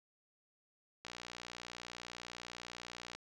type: click train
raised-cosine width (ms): 0.2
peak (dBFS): -28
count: 127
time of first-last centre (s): 1.05-3.15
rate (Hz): 60
effects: none